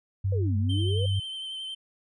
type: tone with pitch glide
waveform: sine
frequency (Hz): 97 to 97.73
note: G2 to G2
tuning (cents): -18 to -5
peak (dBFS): -23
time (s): 0.24-1.2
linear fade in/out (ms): 10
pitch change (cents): +13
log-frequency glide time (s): 0.92-1.04
type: exponential two-way sweep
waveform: sine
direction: down then up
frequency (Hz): 523.3 to 208.1 to 523.3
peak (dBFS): -31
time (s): 0.32-1.06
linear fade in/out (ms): 5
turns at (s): 0.57
type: tone with vibrato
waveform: triangle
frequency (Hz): 3100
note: G7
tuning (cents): -20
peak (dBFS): -32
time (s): 0.69-1.75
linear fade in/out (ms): 10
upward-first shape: sine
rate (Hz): 11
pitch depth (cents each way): 24
effects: resampled to 24000 Hz